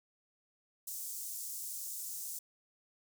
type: high-pass noise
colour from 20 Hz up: pink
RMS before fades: -42 dBFS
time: 0.87-2.39 s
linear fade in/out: 5 ms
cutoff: 6700 Hz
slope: 24 dB/octave
effects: none